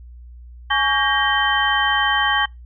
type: tone cluster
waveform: sine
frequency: 837 / 1126 / 1600 / 1880 / 3097 Hz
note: G#5 / C#6 / G6 / A#6 / G7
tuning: +13 / +27 / +35 / +14 / -22 cents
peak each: -22 dBFS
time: 0.7-2.46 s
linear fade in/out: 10 ms
effects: noise-tail reverb RT60 0.2 s tail -25 dB re dry + added 60 Hz sine -37 dBFS peak until 2.65 s